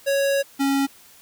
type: tone pair in turn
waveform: square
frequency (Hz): 554.4 / 275.4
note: C#5 / C#4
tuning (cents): 0 / -11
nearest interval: octave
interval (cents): 1211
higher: first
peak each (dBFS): -19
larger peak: neither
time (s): 0.06-0.43 / 0.59-0.87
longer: first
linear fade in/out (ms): 20
effects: white hiss -50 dBFS RMS until 1.21 s